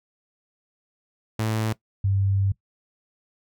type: tone pair in turn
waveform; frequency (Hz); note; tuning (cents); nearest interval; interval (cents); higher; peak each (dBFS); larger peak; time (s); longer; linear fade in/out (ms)
sawtooth / sine; 110 / 98; A2 / G2; 0 / 0; major second; 200; first; -19; neither; 1.39-1.73 / 2.04-2.52; second; 5
effects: noise-tail reverb RT60 0.1 s tail -19 dB re dry